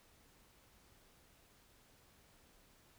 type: silence
effects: pink hiss -67 dBFS RMS until 2.98 s